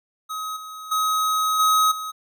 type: tone with level steps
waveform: square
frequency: 1268 Hz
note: D#6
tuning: 32 cents sharp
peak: -28 / -35 / -20 / -16 / -29 dBFS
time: 0.29-2.12 s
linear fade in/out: 20 ms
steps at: 0.56 / 0.91 / 1.59 / 1.91 s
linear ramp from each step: 10 ms
effects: none